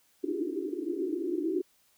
white band-pass noise, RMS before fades -32 dBFS, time 0.23-1.62 s, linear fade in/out 10 ms, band 290 to 390 Hz, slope 96 dB/octave, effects white hiss -67 dBFS RMS until 1.97 s

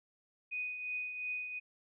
sine tone with tremolo, 2489 Hz, D#7, in tune, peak -34 dBFS, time 0.51-1.6 s, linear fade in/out 20 ms, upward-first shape triangle, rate 2.8 Hz, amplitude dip 55%, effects none

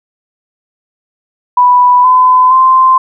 sine tone with pitch steps, 987.8 / 1013.8 / 1040.5 Hz, B5 / B5 / C6, 0 / +45 / -10 cents, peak -3 dBFS, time 1.57-2.98 s, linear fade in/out 5 ms, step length 470 ms, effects none

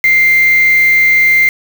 sine tone with quantisation, 2093 Hz, C7, in tune, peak -6 dBFS, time 0.04-1.49 s, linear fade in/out 2 ms, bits 3, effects none

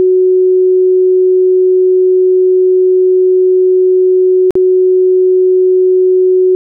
sine tone with dropouts, 370 Hz, F#4, in tune, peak -5 dBFS, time 0-6.55 s, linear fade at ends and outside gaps 0 ms, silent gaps 4.507-4.554 s, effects none

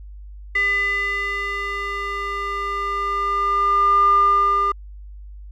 square tone with band-pass filter sweep, 401.1 Hz, G4, 40 cents sharp, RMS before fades -20 dBFS, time 0.55-4.72 s, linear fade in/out 5 ms, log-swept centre 2000 to 1100 Hz, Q 8.8, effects added 50 Hz sine -35 dBFS peak until 5.51 s

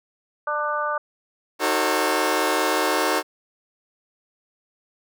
harmonic tone, 297.5 Hz, D4, 22 cents sharp, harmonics 2 / 3 / 4 / 5, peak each -28 / -30 / -25 / -29 dBFS, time 0.47-0.98 s, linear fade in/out 5 ms
15% pulse chord, D# diminished seventh, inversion none, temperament just, 311.1 / 373.4 / 448 / 537.6 Hz, D#4 / F#4 / A4 / C5, 0 / +16 / +31 / +47 cents, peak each -19 dBFS, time 1.59-3.23 s, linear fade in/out 50 ms
effects none

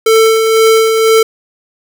square tone with tremolo, 445.1 Hz, A4, 20 cents sharp, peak -5 dBFS, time 0.06-1.23 s, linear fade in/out 5 ms, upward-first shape sine, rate 2 Hz, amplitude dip 40%, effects none

